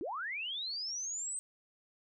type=linear sweep; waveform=sine; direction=up; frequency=278.8 to 8310 Hz; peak=-36 dBFS; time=0.01-1.39 s; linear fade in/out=0 ms; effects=none